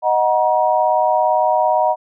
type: chord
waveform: sine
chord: D# minor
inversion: none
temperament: equal with one note detuned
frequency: 622.3 / 740 / 951.4 Hz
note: D#5 / F#5 / A#5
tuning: 0 / 0 / +35 cents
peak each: -17 dBFS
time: 0.02-1.96 s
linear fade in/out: 50 ms
effects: none